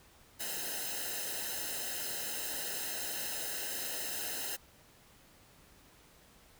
white noise with comb filter, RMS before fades -38 dBFS, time 0.39-4.57 s, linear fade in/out 20 ms, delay 0.87 ms, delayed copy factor -1, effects pink hiss -61 dBFS RMS until 6.59 s

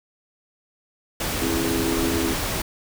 pink noise, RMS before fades -26 dBFS, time 1.2-2.62 s, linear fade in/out 5 ms
sine chord, C augmented, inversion none, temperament equal, 261.6 / 329.6 / 415.3 Hz, C4 / E4 / G#4, 0 / 0 / 0 cents, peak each -27 / -25 / -29 dBFS, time 1.41-2.34 s, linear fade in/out 10 ms
effects none

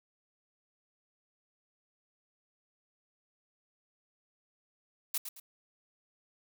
blue noise with echo, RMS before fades -32 dBFS, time 5.14-5.18 s, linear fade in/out 5 ms, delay 110 ms, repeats 2, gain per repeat -9 dB, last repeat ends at 5.4 s, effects none

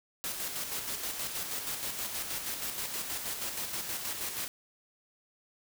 white noise with tremolo, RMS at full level -35 dBFS, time 0.24-4.48 s, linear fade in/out 0 ms, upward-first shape square, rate 6.3 Hz, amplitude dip 40%, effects none

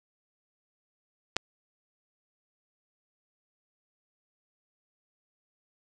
clicks, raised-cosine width 0.2 ms, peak -29 / -7 dBFS, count 2, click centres 1.362 / 1.366 s, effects none

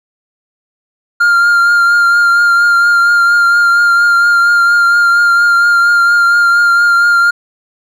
triangle tone with vibrato, 1400 Hz, F6, 4 cents sharp, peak -4 dBFS, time 1.2-7.31 s, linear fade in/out 10 ms, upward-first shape triangle, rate 4.3 Hz, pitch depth 23 cents each way, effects none

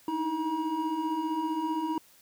triangle tone cluster, 304.5 / 319.8 / 956 Hz, D#4 / D#4 / A#5, -37 / +48 / +43 cents, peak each -34 / -29 / -30 dBFS, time 0.08-1.98 s, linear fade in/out 2 ms, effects white hiss -59 dBFS RMS until 2.21 s

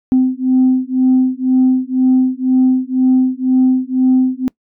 sine beating tone pair, 256.6 / 258.6 Hz, C4 / C4, -34 / -20 cents, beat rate 2 Hz, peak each -12 dBFS, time 0.12-4.48 s, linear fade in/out 0 ms, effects noise-tail reverb RT60 0.1 s tail -24 dB re dry + tanh soft clip ceiling -4 dBFS

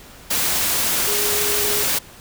sine tone in noise, 415.3 Hz, G#4, in tune, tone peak -26 dBFS, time 1.07-1.84 s, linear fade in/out 10 ms, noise white, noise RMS -20 dBFS, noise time 0.3-1.99 s, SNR -9 dB, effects pink hiss -43 dBFS RMS until 2.2 s

